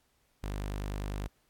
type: tone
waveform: sawtooth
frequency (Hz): 50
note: G1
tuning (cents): +35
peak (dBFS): -30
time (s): 0.43-1.28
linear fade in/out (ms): 10
effects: pink hiss -72 dBFS RMS until 1.49 s + AAC 64 kbps